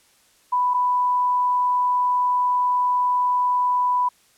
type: tone pair in turn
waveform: sine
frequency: 991 / 991 Hz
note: B5 / B5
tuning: +6 / +6 cents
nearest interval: unison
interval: 0 cents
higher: neither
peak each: -17 dBFS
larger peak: neither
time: 0.52-0.74 / 0.74-4.09 s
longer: second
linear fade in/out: 10 ms
effects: white hiss -58 dBFS RMS until 4.37 s + low-pass 11000 Hz 12 dB/octave